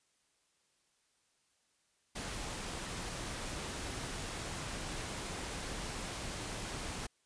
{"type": "noise", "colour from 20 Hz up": "pink", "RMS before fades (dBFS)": -41, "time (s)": [2.15, 7.07], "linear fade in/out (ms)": 10, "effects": ["white hiss -75 dBFS RMS until 7.25 s", "resampled to 22050 Hz"]}